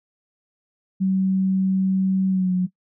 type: tone with pitch glide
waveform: sine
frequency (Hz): 190 to 182.58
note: F#3 to F#3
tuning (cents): +46 to -23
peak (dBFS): -17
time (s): 1-2.67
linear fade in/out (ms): 20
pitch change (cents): -69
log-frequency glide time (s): 2.29-2.53
effects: noise-tail reverb RT60 0.1 s tail -18 dB re dry